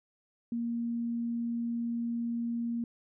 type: tone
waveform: sine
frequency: 234.4 Hz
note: A#3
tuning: 10 cents sharp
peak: -30 dBFS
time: 0.52-2.84 s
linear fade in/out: 2 ms
effects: none